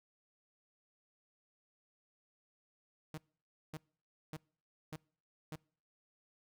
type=tone bursts; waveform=sawtooth; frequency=155.56 Hz; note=D#3; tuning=in tune; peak=-38 dBFS; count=5; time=3.14-5.555 s; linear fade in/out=0 ms; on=35 ms; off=560 ms; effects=noise-tail reverb RT60 0.5 s tail -25 dB re dry